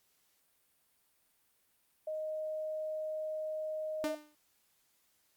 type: tone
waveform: sine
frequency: 622.3 Hz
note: D#5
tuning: in tune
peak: -35 dBFS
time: 2.07-4.15 s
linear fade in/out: 5 ms
type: tone with exponential decay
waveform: sawtooth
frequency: 300 Hz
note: D4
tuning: 37 cents sharp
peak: -28 dBFS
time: 4.04-4.35 s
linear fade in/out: 0 ms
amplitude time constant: 67 ms
effects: white hiss -73 dBFS RMS until 5.36 s + Opus 48 kbps